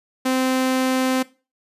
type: tone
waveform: sawtooth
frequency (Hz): 259.3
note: C4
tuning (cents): -15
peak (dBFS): -14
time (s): 0.25-1.23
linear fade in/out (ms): 10
effects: noise-tail reverb RT60 0.3 s tail -18 dB re dry + resampled to 32000 Hz